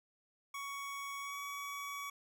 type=tone with pitch glide; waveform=25% pulse; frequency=1118 to 1131.6 Hz; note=C#6 to C#6; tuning=+14 to +35 cents; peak=-37 dBFS; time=0.54-2.1 s; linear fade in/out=5 ms; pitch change=+21 cents; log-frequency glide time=1.2-1.38 s; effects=none